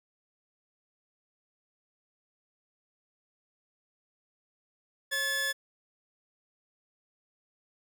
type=tone pair together; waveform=sawtooth; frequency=542.4 / 1722 Hz; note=C#5 / A6; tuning=-38 / -38 cents; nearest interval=octave + minor sixth; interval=2000 cents; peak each=-36 / -25 dBFS; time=5.11-5.53 s; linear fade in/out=20 ms; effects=none